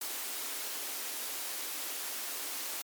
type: high-pass noise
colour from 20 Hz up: white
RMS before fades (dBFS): -38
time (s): 0.01-2.82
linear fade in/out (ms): 5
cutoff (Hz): 250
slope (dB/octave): 48
effects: MP3 96 kbps